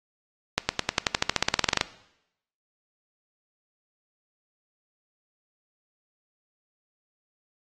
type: accelerating click train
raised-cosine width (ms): 0.2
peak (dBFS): -3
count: 19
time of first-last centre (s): 0.58-1.811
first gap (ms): 110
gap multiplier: 0.94
effects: noise-tail reverb RT60 0.8 s tail -18 dB re dry + AAC 32 kbps